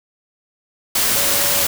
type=tone in noise; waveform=sine; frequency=567 Hz; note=C#5; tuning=39 cents sharp; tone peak=-28 dBFS; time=1.16-1.64 s; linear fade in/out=5 ms; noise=white; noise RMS=-17 dBFS; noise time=0.95-1.67 s; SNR=-14 dB; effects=none